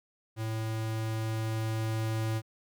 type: tone with level ramp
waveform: square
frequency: 110.9 Hz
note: A2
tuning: 14 cents sharp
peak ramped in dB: -32 to -29 dBFS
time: 0.36-2.42 s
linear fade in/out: 50 ms
effects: Opus 48 kbps